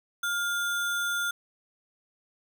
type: tone with sample-and-hold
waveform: sine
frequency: 1410 Hz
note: F6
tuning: 16 cents sharp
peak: -26 dBFS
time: 0.23-1.31 s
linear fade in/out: 5 ms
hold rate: 4900 Hz
effects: none